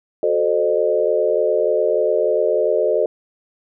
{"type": "chord", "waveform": "sine", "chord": "F# diminished seventh", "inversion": "none", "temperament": "equal with one note detuned", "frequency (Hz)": [370, 440, 523.3, 610.2], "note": ["F#4", "A4", "C5", "Eb5"], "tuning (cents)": [0, 0, 0, -34], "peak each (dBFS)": [-23, -19, -21, -19], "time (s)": [0.23, 3.06], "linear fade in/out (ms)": 2, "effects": []}